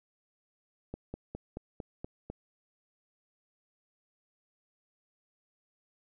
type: slowing click train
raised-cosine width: 2 ms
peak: -25 dBFS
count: 7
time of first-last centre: 0.94-2.3 s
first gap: 200 ms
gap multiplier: 1.05
effects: none